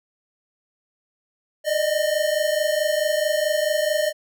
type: tone pair together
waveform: square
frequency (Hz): 597.7 / 622.3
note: D5 / D#5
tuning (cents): +30 / 0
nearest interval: minor second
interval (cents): 70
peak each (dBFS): -23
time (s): 1.64-4.13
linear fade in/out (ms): 50
effects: none